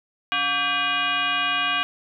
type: tone with frequency modulation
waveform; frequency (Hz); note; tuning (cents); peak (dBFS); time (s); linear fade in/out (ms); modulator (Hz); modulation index
sine; 2015; B6; +34; -20; 0.32-1.83; 0; 433; 2.7
effects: none